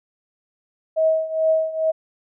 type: tone with tremolo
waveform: sine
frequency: 638 Hz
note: D#5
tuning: 43 cents sharp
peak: -13 dBFS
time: 0.96-1.92 s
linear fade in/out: 20 ms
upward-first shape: triangle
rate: 2.3 Hz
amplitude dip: 85%
effects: none